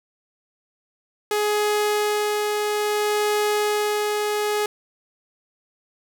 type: tone with tremolo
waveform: sawtooth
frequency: 419 Hz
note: G#4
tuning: 15 cents sharp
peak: -15 dBFS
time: 1.31-4.66 s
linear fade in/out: 2 ms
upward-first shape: sine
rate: 0.6 Hz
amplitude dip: 25%
effects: none